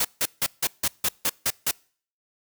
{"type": "noise bursts", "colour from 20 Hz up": "white", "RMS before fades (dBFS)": -23, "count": 9, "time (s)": [0, 1.712], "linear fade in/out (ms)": 5, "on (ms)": 48, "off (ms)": 160, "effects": ["noise-tail reverb RT60 0.5 s tail -26 dB re dry"]}